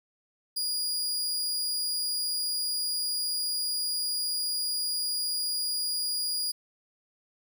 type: tone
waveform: sawtooth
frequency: 4867 Hz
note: D#8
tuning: 39 cents flat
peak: -25 dBFS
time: 0.56-6.52 s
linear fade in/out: 10 ms
effects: none